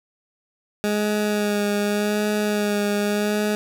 20% pulse tone with vibrato, 207.7 Hz, G#3, in tune, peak -15 dBFS, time 0.84-3.55 s, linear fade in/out 0 ms, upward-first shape sine, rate 0.85 Hz, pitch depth 21 cents each way, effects none

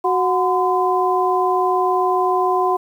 sine tone cluster, 370.2 / 731 / 1022 Hz, F#4 / F#5 / C6, +1 / -21 / -41 cents, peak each -19 dBFS, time 0.04-2.77 s, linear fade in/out 10 ms, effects 8-bit

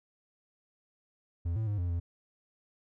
triangle tone with pitch steps, 85.1 / 110.6 / 103.3 / 87.9 / 85.5 Hz, F2 / A2 / G#2 / F2 / F2, -44 / +9 / -9 / +12 / -36 cents, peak -27 dBFS, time 1.45-2 s, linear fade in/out 10 ms, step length 110 ms, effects none

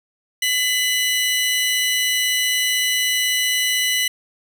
sawtooth tone pair together, 2010 / 2957 Hz, B6 / F#7, +30 / -2 cents, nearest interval perfect fifth, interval 668 cents, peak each -17 dBFS, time 0.42-4.08 s, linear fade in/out 5 ms, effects none

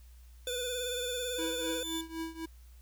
square tone with vibrato, 494.8 Hz, B4, 3 cents sharp, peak -36 dBFS, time 0.47-1.83 s, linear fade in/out 2 ms, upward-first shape sine, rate 18 Hz, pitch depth 43 cents each way
sawtooth tone, 3520 Hz, A7, in tune, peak -34 dBFS, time 0.47-2.01 s, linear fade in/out 2 ms
square tone with tremolo, 325.9 Hz, E4, 20 cents flat, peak -34 dBFS, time 1.38-2.46 s, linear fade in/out 10 ms, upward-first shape triangle, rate 3.9 Hz, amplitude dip 90%
effects added 60 Hz sine -51 dBFS peak until 2.81 s + white hiss -66 dBFS RMS until 2.81 s

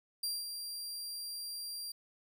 sawtooth tone with ADSR envelope, 4745 Hz, D8, 17 cents sharp, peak -30 dBFS, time 0.23-1.92 s, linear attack 6 ms, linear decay 210 ms, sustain -7 dB, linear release 6 ms, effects none

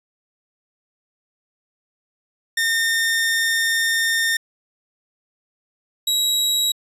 sawtooth tone pair in turn, 1821 / 3859 Hz, A#6 / B7, -41 / -41 cents, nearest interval octave + minor second, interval 1300 cents, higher second, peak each -14 dBFS, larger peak neither, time 2.57-4.37 / 6.07-6.72 s, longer first, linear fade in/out 5 ms, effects resampled to 32000 Hz

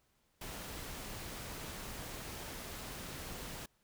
pink noise, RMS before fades -45 dBFS, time 0.41-3.66 s, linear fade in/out 5 ms, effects pink hiss -75 dBFS RMS until 3.83 s

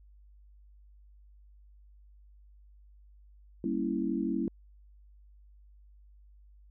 sine chord, G diminished seventh, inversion none, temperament equal, 196 / 233.1 / 277.2 / 329.6 Hz, G3 / Bb3 / Db4 / Fb4, 0 / 0 / 0 / 0 cents, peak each -35 / -34 / -34 / -33 dBFS, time 3.64-4.48 s, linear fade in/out 2 ms, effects added 50 Hz sine -54 dBFS peak until 6.7 s

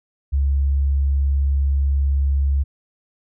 sine tone, 69.3 Hz, C#2, in tune, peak -15 dBFS, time 0.32-2.64 s, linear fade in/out 20 ms, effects none

